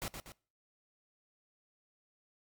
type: noise with echo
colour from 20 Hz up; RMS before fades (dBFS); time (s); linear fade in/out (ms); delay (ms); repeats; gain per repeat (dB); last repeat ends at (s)
pink; -39; 0.02-0.08; 0; 120; 2; -6; 0.32
effects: noise-tail reverb RT60 0.4 s tail -23 dB re dry + Opus 48 kbps